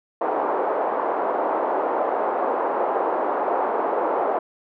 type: band-pass noise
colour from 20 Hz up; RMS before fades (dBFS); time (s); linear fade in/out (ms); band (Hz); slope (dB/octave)
white; -23; 0.21-4.39; 5; 360 to 950; 24
effects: none